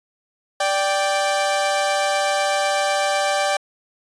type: tone pair together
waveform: sawtooth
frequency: 586 / 784 Hz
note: D5 / G5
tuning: -4 / 0 cents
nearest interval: perfect fourth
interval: 504 cents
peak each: -17 dBFS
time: 0.6-3.57 s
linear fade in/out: 5 ms
effects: resampled to 22050 Hz